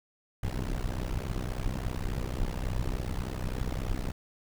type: noise with amplitude modulation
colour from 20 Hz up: brown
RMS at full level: -28 dBFS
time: 0.43-4.12 s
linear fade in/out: 5 ms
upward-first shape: sine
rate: 63.5 Hz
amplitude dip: 100%
effects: none